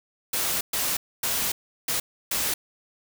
white noise bursts at uneven times, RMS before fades -26 dBFS, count 5, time 0.33-0.61 / 0.73-0.97 / 1.23-1.52 / 1.88-2 / 2.31-2.54 s, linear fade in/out 5 ms, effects none

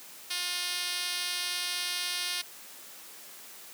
5% pulse tone with band-pass filter, 356 Hz, F4, 33 cents sharp, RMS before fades -33 dBFS, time 0.3-2.42 s, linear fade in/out 10 ms, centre 6200 Hz, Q 0.94, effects white hiss -48 dBFS RMS until 3.73 s + high-pass 200 Hz 12 dB/octave

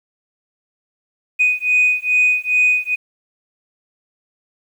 sine beating tone pair, 2489 / 2491.4 Hz, D#7 / D#7, 0 / +2 cents, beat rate 2.4 Hz, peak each -15 dBFS, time 1.39-2.96 s, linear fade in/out 20 ms, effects tanh soft clip ceiling -7 dBFS + 8-bit

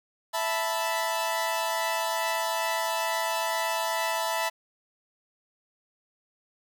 sawtooth chord, E suspended fourth, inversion none, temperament equal, 659.3 / 880 / 987.8 Hz, E5 / A5 / B5, 0 / 0 / 0 cents, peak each -27 dBFS, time 0.33-4.5 s, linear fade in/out 20 ms, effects 9-bit

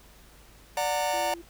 45% pulse chord, D augmented, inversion none, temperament just, 587.3 / 734.2 / 917.7 Hz, D5 / F#5 / A#5, 0 / -14 / -27 cents, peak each -30 dBFS, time 0.77-1.34 s, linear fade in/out 2 ms
sine tone, 340.2 Hz, F4, 45 cents flat, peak -40 dBFS, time 1.13-1.42 s, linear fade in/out 10 ms
effects added 50 Hz sine -55 dBFS peak until 1.49 s + pink hiss -55 dBFS RMS until 1.49 s

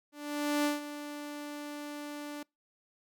sawtooth tone with ADSR envelope, 293.4 Hz, D4, 2 cents flat, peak -22 dBFS, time 0.12-2.43 s, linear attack 530 ms, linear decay 150 ms, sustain -13 dB, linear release 5 ms, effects noise-tail reverb RT60 0.2 s tail -26 dB re dry

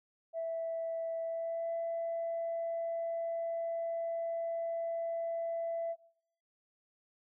sine tone with pitch glide, 659.3 to 668.1 Hz, E5 to E5, 0 to +23 cents, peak -32 dBFS, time 0.33-5.96 s, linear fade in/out 50 ms, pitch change +23 cents, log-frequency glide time 1.23-1.72 s, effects noise-tail reverb RT60 0.7 s tail -22 dB re dry + tanh soft clip ceiling -29 dBFS

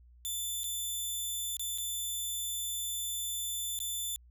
10% pulse tone with dropouts, 3520 Hz, A7, in tune, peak -26 dBFS, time 0.25-4.16 s, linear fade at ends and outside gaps 0 ms, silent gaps 0.634-0.641 / 1.568-1.595 / 1.777-1.783 / 3.789-3.802 s, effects added 60 Hz sine -55 dBFS peak until 4.3 s

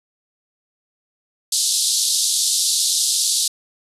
pink band-pass noise, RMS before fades -19 dBFS, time 1.52-3.48 s, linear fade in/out 5 ms, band 3700 to 11000 Hz, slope 48 dB/octave, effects resampled to 32000 Hz

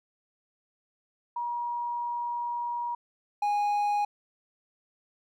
sine / triangle tone pair in turn, 955 / 825.1 Hz, A#5 / G#5, +42 / -12 cents, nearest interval minor third, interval 254 cents, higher first, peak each -29 / -22 dBFS, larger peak second, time 1.36-2.95 / 3.42-4.05 s, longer first, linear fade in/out 5 ms, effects none

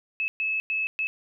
sine tone bursts at uneven times, 2597 Hz, E7, 26 cents flat, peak -24 dBFS, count 4, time 0.2-0.28 / 0.4-0.6 / 0.7-0.87 / 0.99-1.07 s, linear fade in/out 0 ms, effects none

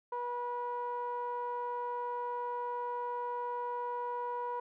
sawtooth tone with low-pass filter, 485.7 Hz, B4, 29 cents flat, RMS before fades -37 dBFS, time 0.12-4.6 s, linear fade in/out 5 ms, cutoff 1000 Hz, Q 4.1, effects none

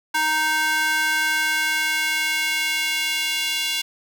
square tone with high-pass filter sweep, 311.1 Hz, D#4, in tune, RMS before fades -22 dBFS, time 0.14-3.82 s, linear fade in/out 10 ms, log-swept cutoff 1200 to 2900 Hz, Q 2.2, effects none

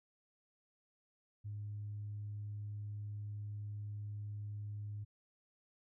sine tone, 103.9 Hz, G#2, 1 cent sharp, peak -40 dBFS, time 1.44-5.05 s, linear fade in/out 20 ms, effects tanh soft clip ceiling -36 dBFS

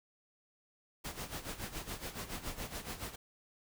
pink noise with tremolo, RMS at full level -40 dBFS, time 1.04-3.16 s, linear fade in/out 10 ms, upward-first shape sine, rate 7.1 Hz, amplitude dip 75%, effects none

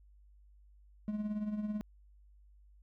triangle tone with tremolo, 210.7 Hz, G#3, 25 cents sharp, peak -29 dBFS, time 1.08-1.81 s, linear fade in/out 0 ms, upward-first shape triangle, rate 18 Hz, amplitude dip 65%, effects added 50 Hz sine -58 dBFS peak until 2.82 s

